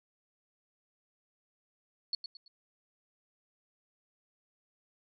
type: tone with echo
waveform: sine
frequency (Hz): 4400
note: C#8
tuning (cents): -14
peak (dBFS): -29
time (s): 2.13-2.15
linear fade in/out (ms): 2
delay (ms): 110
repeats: 3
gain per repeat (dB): -9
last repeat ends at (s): 2.48
effects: MP3 96 kbps